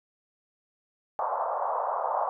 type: band-pass noise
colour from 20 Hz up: white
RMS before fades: -29 dBFS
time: 1.19-2.29 s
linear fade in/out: 0 ms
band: 550 to 1100 Hz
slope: 48 dB/octave
effects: none